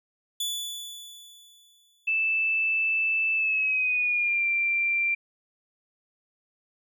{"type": "tone with exponential decay", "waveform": "sawtooth", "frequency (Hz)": 3459, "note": "A7", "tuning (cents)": -30, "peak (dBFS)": -23, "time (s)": [0.4, 2.11], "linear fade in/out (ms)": 5, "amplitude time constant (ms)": 370}
{"type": "tone with pitch glide", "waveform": "sine", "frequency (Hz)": [2637, 2363], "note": ["E7", "D7"], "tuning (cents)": [0, 10], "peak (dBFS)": -22, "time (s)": [2.07, 5.15], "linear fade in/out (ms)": 10, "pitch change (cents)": -190, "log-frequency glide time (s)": [3.35, 4.46]}
{"effects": []}